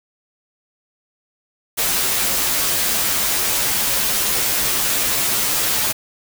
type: noise with comb filter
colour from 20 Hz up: white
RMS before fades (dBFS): -19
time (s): 1.77-5.93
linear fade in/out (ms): 20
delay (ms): 12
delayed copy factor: -0.75
effects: none